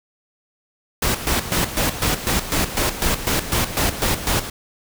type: noise with tremolo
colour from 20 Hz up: pink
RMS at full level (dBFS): -19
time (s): 1.02-4.5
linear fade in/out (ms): 5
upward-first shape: square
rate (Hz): 4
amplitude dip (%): 70
effects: none